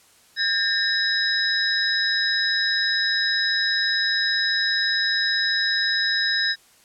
sine tone cluster, 1614 / 1809 / 3841 / 5080 Hz, G#6 / A6 / B7 / D#8, -50 / +48 / -49 / +35 cents, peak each -25 dBFS, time 0.36-6.56 s, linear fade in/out 50 ms, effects white hiss -55 dBFS RMS until 6.84 s + low-pass 11000 Hz 12 dB/octave

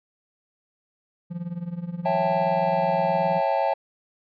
triangle tone with tremolo, 173.1 Hz, F3, 15 cents flat, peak -23 dBFS, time 1.3-3.41 s, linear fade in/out 20 ms, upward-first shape triangle, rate 19 Hz, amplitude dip 90%
triangle chord, A dominant seventh, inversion first, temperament just, 550 / 660 / 792 / 880 Hz, C#5 / E5 / G5 / A5, -14 / +2 / +18 / 0 cents, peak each -24 dBFS, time 2.05-3.74 s, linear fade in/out 10 ms
effects resampled to 11025 Hz

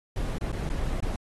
brown noise with dropouts, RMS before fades -29 dBFS, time 0.16-1.16 s, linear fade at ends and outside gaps 2 ms, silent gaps 0.384-0.411 / 0.518-0.527 / 0.692-0.7 / 1.004-1.025 s, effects AAC 32 kbps

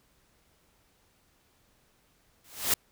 white noise with exponential growth, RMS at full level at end -21 dBFS, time 2.44-2.74 s, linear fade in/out 5 ms, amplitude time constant 64 ms, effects pink hiss -67 dBFS RMS until 2.91 s

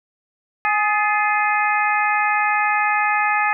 harmonic tone with a mistuned harmonic, 418 Hz, G#4, 11 cents sharp, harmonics 2 / 3 / 4 / 5 / 6, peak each -20 / -22 / -23 / -24 / -25 dBFS, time 0.65-3.53 s, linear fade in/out 0 ms, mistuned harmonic 4, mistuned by +57 cents, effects none

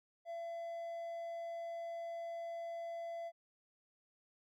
triangle tone, 675 Hz, E5, 41 cents sharp, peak -39 dBFS, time 0.25-3.32 s, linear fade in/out 50 ms, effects none

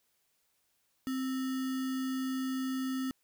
sine tone with sample-and-hold, 261.6 Hz, C4, in tune, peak -31 dBFS, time 1.07-3.11 s, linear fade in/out 0 ms, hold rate 1575 Hz, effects white hiss -75 dBFS RMS until 3.23 s

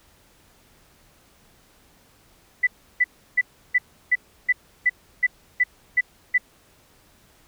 sine tone bursts, 1987 Hz, B6, 10 cents sharp, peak -14 dBFS, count 11, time 2.63-6.381 s, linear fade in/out 10 ms, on 41 ms, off 330 ms, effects pink hiss -57 dBFS RMS until 7.47 s

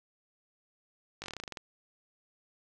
slowing click train, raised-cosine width 0.2 ms, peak -22 dBFS, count 12, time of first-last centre 1.22-1.572 s, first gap 19 ms, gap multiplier 1.1, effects none

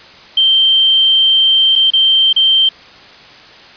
sine tone with dropouts, 3136 Hz, G7, in tune, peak -7 dBFS, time 0.37-2.69 s, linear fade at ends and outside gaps 5 ms, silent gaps 1.755-1.759 / 1.904-1.934 / 2.329-2.362 s, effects white hiss -38 dBFS RMS until 3.76 s + resampled to 11025 Hz

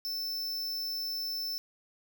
square tone, 5300 Hz, E8, 9 cents sharp, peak -33 dBFS, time 0.05-1.58 s, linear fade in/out 0 ms, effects 10-bit

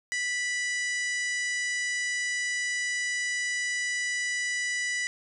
harmonic tone, 984 Hz, B5, 7 cents flat, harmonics 2 / 3 / 4 / 5 / 6 / 7 / 8 / 9, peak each -28 / -41 / -44 / -41 / -40 / -41 / -44 / -44 dBFS, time 0.12-5.07 s, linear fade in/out 0 ms, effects none

